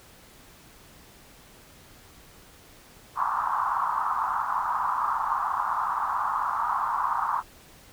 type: band-pass noise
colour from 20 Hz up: white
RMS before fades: -27 dBFS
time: 3.15-7.43 s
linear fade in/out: 50 ms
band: 890 to 1200 Hz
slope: 48 dB/octave
effects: pink hiss -52 dBFS RMS until 7.92 s